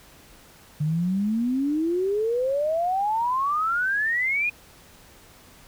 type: exponential sweep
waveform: sine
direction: up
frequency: 146.83 to 2489 Hz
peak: -21 dBFS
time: 0.8-4.5 s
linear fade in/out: 10 ms
effects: pink hiss -51 dBFS RMS until 5.67 s